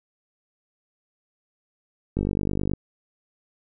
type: click train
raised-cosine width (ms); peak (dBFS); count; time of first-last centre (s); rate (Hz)
3; -12; 29; 2.17-2.736; 49.5
effects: none